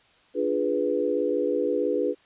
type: chord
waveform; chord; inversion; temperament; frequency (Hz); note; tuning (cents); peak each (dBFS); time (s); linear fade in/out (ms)
sine; D diminished seventh; none; equal; 293.7 / 349.2 / 415.3 / 493.9; D4 / F4 / Ab4 / Cb5; 0 / 0 / 0 / 0; -29 / -30 / -27 / -26; 0.34-2.15; 50
effects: white hiss -59 dBFS RMS until 2.25 s + resampled to 8000 Hz